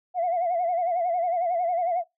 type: tone with vibrato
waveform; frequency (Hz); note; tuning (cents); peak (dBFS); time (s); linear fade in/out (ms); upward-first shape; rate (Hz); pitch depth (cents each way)
sine; 698.5; F5; 0; -21; 0.14-2.04; 50; sine; 11; 89
effects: noise-tail reverb RT60 0.2 s tail -26 dB re dry + tanh soft clip ceiling -18 dBFS